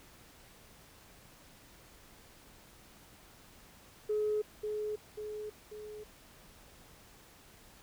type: tone with echo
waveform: sine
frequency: 424.1 Hz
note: G#4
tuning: 36 cents sharp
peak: -28 dBFS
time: 4.09-4.42 s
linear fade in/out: 10 ms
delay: 540 ms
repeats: 3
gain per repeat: -5 dB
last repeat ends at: 6.04 s
effects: tanh soft clip ceiling -24 dBFS + pink hiss -58 dBFS RMS until 7.82 s